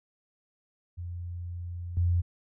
sine tone with level steps, 87.31 Hz, F2, in tune, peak -34 / -22 dBFS, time 0.97-2.22 s, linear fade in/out 20 ms, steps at 1.97 s, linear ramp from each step 2 ms, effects none

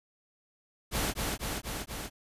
pink noise with echo, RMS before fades -30 dBFS, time 0.91-1.14 s, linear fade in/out 50 ms, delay 240 ms, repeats 4, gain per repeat -2 dB, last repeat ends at 2.1 s, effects resampled to 32000 Hz

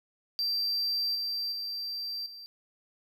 triangle tone with level steps, 4699 Hz, D8, in tune, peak -26 / -29 / -32 / -42 dBFS, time 0.39-2.46 s, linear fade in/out 0 ms, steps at 1.15 / 1.52 / 2.26 s, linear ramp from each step 2 ms, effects none

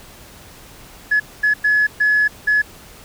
sine tone bursts at uneven times, 1701 Hz, G#6, 41 cents sharp, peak -11 dBFS, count 5, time 1.11-1.2 / 1.43-1.54 / 1.64-1.87 / 2-2.28 / 2.47-2.62 s, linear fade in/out 10 ms, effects tanh soft clip ceiling -8 dBFS + pink hiss -42 dBFS RMS until 3.04 s

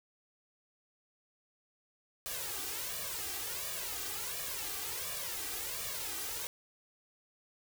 white noise with flanger, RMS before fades -39 dBFS, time 2.26-6.47 s, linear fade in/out 0 ms, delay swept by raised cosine 1.7 to 2.57 ms, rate 1.4 Hz, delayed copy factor +0.85, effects none

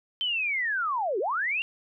sine linear two-way sweep, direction down then up, 3120 to 349.2 to 2826 Hz, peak -25 dBFS, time 0.21-1.62 s, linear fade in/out 0 ms, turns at 1.19 s, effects none

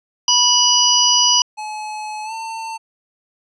harmonic tone, 980 Hz, B5, 14 cents flat, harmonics 1 / 3 / 5 / 6, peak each -20 / -16 / -16 / -16 dBFS, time 0.28-1.42 s, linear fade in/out 2 ms
square tone with pitch glide, 854 to 898 Hz, G#5 to A5, +48 to +35 cents, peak -26 dBFS, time 1.57-2.78 s, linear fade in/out 20 ms, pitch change +87 cents, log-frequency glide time 2.24-2.33 s
effects resampled to 22050 Hz

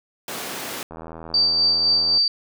pink high-pass noise, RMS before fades -31 dBFS, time 0.28-0.83 s, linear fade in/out 2 ms, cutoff 270 Hz, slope 12 dB/octave
click train, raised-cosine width 1 ms, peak -22 dBFS, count 104, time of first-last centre 0.91-2.174 s, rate 81.5 Hz
sine tone with tremolo, 4640 Hz, D8, 22 cents flat, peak -14 dBFS, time 1.34-2.28 s, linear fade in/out 2 ms, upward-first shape sine, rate 3.9 Hz, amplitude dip 35%
effects none

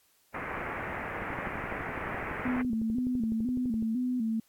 white low-pass noise, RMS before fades -37 dBFS, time 0.34-2.62 s, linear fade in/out 5 ms, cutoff 2200 Hz, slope 48 dB/octave
click train, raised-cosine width 3 ms, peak -27 dBFS, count 32, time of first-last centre 1.22-3.825 s, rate 11.9 Hz
sine tone with vibrato, 236.6 Hz, A#3, 26 cents sharp, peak -27 dBFS, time 2.45-4.4 s, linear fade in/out 5 ms, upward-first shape square, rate 2 Hz, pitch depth 100 cents each way
effects white hiss -67 dBFS RMS until 4.48 s + AAC 64 kbps

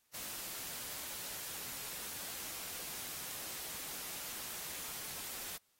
white noise, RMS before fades -44 dBFS, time 0.13-5.58 s, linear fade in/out 20 ms, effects white hiss -75 dBFS RMS until 5.79 s + AAC 48 kbps

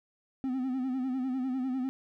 triangle tone with vibrato, 258.5 Hz, C4, 21 cents flat, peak -27 dBFS, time 0.44-1.89 s, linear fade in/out 0 ms, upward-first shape sine, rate 10 Hz, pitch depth 67 cents each way, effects none

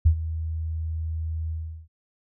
sine tone with ADSR envelope, 80.3 Hz, E2, 45 cents flat, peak -11 dBFS, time 0.05-1.88 s, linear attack 13 ms, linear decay 82 ms, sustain -15 dB, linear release 380 ms, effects none

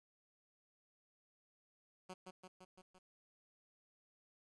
10% pulse tone with echo, 185 Hz, F#3, in tune, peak -39 dBFS, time 2.09-2.14 s, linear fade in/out 10 ms, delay 170 ms, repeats 5, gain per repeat -3 dB, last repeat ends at 2.99 s, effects resampled to 22050 Hz + 12-bit

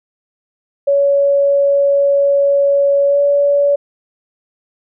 sine tone with pitch glide, 562 to 569.8 Hz, C#5 to C#5, +24 to +48 cents, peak -9 dBFS, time 0.87-3.76 s, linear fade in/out 10 ms, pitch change +24 cents, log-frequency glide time 3.07-3.19 s, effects none

